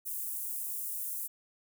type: high-pass noise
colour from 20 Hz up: white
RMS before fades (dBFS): -37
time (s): 0.05-1.28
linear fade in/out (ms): 20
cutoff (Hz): 9000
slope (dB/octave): 24
effects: none